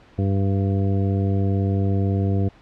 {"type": "harmonic tone", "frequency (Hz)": 98, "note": "G2", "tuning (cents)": 0, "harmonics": [1, 2, 3, 4, 5, 7], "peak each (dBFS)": [-19, -25, -29, -31, -33, -36], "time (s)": [0.18, 2.49], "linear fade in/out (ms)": 10, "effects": ["pink hiss -51 dBFS RMS until 2.61 s", "low-pass 3000 Hz 12 dB/octave"]}